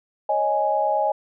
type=chord; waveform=sine; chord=C# suspended second; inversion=none; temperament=just; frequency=554.4 / 623.7 / 831.5 Hz; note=C#5 / D#5 / G#5; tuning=0 / +4 / +2 cents; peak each=-26 / -23 / -21 dBFS; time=0.29-1.12 s; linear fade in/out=5 ms; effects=none